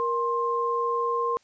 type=tone pair together; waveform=sine; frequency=470.4 / 1056 Hz; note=A#4 / C6; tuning=+16 / +16 cents; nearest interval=octave + major second; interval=1400 cents; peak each=-27 / -25 dBFS; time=0-1.37 s; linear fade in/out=0 ms; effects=white hiss -63 dBFS RMS until 1.43 s + resampled to 16000 Hz